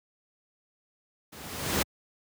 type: noise with level ramp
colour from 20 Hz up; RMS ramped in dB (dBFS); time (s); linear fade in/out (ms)
pink; -47 to -24; 1.32-1.83; 10
effects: high-pass 80 Hz 12 dB/octave